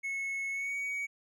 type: tone with pitch glide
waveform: triangle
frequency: 2192 to 2252 Hz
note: C#7 to C#7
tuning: -20 to +27 cents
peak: -31 dBFS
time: 0.03-1.07 s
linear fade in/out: 20 ms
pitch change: +47 cents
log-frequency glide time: 0.51-0.77 s
effects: none